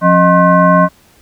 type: tone with frequency modulation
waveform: sine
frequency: 622.3 Hz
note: D#5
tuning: in tune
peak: -5 dBFS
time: 0.01-0.89 s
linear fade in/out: 50 ms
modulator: 446 Hz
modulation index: 1.5
effects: pink hiss -48 dBFS RMS until 1.21 s